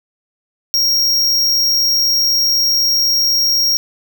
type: tone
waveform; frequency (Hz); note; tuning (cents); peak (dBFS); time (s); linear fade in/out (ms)
square; 5588; F8; 0; -12; 0.74-3.77; 0
effects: none